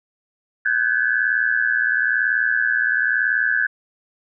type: tone cluster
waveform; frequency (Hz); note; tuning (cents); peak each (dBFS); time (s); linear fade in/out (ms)
sine; 1510 / 1591 / 1709; F#6 / G6 / G#6; +35 / +25 / +49; -21; 0.65-3.67; 10
effects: none